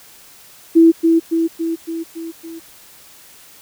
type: tone with echo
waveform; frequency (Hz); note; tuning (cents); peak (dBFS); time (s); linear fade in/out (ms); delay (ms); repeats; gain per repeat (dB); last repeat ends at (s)
sine; 329.6; E4; 0; -5; 0.75-0.92; 20; 280; 6; -4; 2.6
effects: white hiss -44 dBFS RMS until 3.61 s